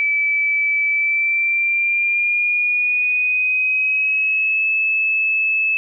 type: tone with pitch glide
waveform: sine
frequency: 2307 to 2605 Hz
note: D7 to E7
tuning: -31 to -21 cents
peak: -15 dBFS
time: 0-5.77 s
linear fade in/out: 0 ms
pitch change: +210 cents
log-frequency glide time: 0.88-4.67 s
effects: none